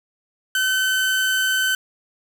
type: tone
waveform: 30% pulse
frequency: 1527 Hz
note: G6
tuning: 46 cents flat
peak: -15 dBFS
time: 0.55-1.75 s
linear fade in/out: 2 ms
effects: none